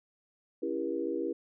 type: chord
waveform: sine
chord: C# diminished seventh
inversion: none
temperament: just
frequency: 277.2 / 332.6 / 399.1 / 479 Hz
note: C#4 / E4 / G4 / Bb4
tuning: 0 / +16 / +31 / +47 cents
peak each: -38 / -34 / -36 / -36 dBFS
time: 0.62-1.33 s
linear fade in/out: 10 ms
effects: none